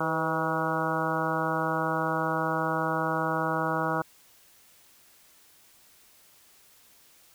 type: harmonic tone with a mistuned harmonic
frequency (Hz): 160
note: D#3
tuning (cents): +49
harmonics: 1 / 2 / 3 / 4 / 5 / 6 / 7 / 8 / 9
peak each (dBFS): -34 / -34 / -34 / -34 / -34 / -34 / -34 / -34 / -34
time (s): 0-4.02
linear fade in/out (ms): 5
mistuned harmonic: 3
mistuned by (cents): +53
effects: white hiss -58 dBFS RMS until 7.34 s